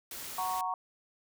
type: noise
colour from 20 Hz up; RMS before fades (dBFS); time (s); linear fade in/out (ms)
white; -42; 0.11-0.61; 2
type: chord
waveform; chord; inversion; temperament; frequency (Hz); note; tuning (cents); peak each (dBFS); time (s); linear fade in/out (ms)
sine; F# major; none; equal; 740 / 932.3 / 1108.7; F#5 / A#5 / C#6; 0 / 0 / 0; -35; 0.38-0.74; 2
effects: none